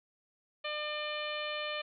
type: harmonic tone with a mistuned harmonic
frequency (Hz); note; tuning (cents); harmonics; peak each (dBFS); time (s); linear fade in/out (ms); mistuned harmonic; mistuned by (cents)
600; D5; +37; 1 / 2 / 3 / 4 / 5 / 6 / 7; -39 / -42 / -43 / -41 / -42 / -46 / -48; 0.64-1.82; 10; 6; -17
effects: none